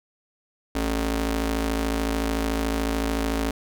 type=ring-modulated tone; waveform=sawtooth; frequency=166.3 Hz; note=E3; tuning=16 cents sharp; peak=-16 dBFS; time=0.75-3.51 s; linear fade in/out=5 ms; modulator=110 Hz; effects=none